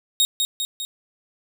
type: tone with echo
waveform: sawtooth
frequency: 3743 Hz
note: A#7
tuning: 6 cents sharp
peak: -12 dBFS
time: 0.2-0.25 s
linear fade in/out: 0 ms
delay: 200 ms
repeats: 3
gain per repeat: -4 dB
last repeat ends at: 0.85 s
effects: none